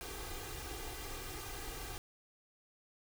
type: noise with comb filter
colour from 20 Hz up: pink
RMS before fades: -44 dBFS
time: 0.01-1.98 s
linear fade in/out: 0 ms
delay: 2.5 ms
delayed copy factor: +1
effects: none